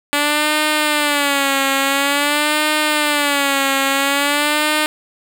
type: tone with vibrato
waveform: 5% pulse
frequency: 288.2 Hz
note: D4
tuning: 33 cents flat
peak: -3 dBFS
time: 0.13-4.86 s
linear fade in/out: 0 ms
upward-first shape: sine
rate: 0.48 Hz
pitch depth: 98 cents each way
effects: none